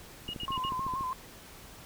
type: tone bursts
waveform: sine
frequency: 2873 Hz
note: F7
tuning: 48 cents sharp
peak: -35 dBFS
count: 4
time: 0.28-0.692 s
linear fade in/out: 2 ms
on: 55 ms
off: 64 ms
type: click train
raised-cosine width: 3 ms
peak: -27 dBFS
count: 11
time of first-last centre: 0.29-1.009 s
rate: 13.9 Hz
type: tone with vibrato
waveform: sine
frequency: 1046.5 Hz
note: C6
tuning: in tune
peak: -31 dBFS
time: 0.48-1.13 s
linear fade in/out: 0 ms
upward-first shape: square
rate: 6.3 Hz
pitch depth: 44 cents each way
effects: pink hiss -50 dBFS RMS until 1.85 s